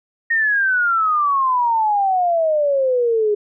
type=exponential sweep; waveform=sine; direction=down; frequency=1864.7 to 410 Hz; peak=-14 dBFS; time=0.3-3.35 s; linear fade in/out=10 ms; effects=none